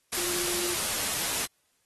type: tone in noise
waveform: sine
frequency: 351.7 Hz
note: F4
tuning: 12 cents sharp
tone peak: -36 dBFS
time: 0.17-0.75 s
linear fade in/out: 10 ms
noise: white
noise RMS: -29 dBFS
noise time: 0.12-1.46 s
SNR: -10 dB
effects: white hiss -71 dBFS RMS until 1.85 s + AAC 32 kbps